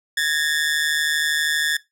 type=ring-modulated tone; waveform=sawtooth; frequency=1748 Hz; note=A6; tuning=12 cents flat; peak=-12 dBFS; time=0.17-1.77 s; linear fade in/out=5 ms; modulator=76.3 Hz; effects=noise-tail reverb RT60 0.2 s tail -20 dB re dry + low-pass 12000 Hz 12 dB/octave